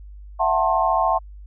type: chord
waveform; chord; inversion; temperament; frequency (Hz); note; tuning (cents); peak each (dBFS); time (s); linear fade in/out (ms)
sine; F# half-diminished seventh; third; just; 666 / 740 / 888 / 1065.6; E5 / F#5 / A5 / C6; +18 / 0 / +16 / +31; -22; 0.39-1.19; 20
effects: added 50 Hz sine -37 dBFS peak until 1.46 s